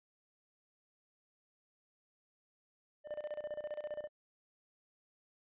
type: tone with tremolo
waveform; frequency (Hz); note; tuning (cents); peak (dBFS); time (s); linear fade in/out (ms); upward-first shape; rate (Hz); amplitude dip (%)
triangle; 599; D5; +34; -35; 3.04-4.09; 50; square; 15; 80
effects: resampled to 8000 Hz